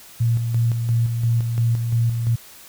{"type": "tone with tremolo", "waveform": "sine", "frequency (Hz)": 116.54, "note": "A#2", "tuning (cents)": 0, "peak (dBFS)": -15, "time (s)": [0.2, 2.36], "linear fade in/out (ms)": 10, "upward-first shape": "square", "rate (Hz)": 2.9, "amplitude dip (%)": 45, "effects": ["white hiss -44 dBFS RMS until 2.68 s"]}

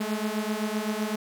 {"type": "beating tone pair", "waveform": "sawtooth", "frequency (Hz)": [210.2, 218], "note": ["G#3", "A3"], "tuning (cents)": [21, -16], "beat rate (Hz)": 7.8, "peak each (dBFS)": -26, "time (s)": [0, 1.16], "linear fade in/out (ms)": 10, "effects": []}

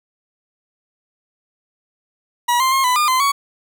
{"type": "tone with pitch steps", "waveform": "40% pulse", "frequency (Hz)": [964, 1047, 1072, 999, 1210, 1031, 1120], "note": ["B5", "C6", "C6", "B5", "D#6", "C6", "C#6"], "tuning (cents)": [-42, 1, 42, 20, -49, -26, 18], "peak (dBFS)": -13, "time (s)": [2.48, 3.32], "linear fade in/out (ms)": 10, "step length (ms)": 120, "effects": []}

